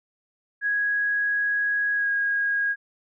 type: tone with pitch glide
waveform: sine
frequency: 1659 to 1639 Hz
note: G#6 to G#6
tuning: -2 to -23 cents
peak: -21 dBFS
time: 0.61-2.76 s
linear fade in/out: 50 ms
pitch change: -21 cents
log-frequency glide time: 1.95-2.09 s
effects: none